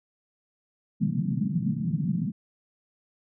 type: band-pass noise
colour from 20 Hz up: white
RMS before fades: -27 dBFS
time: 1-2.32 s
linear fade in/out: 20 ms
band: 130 to 220 Hz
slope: 48 dB/octave
effects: none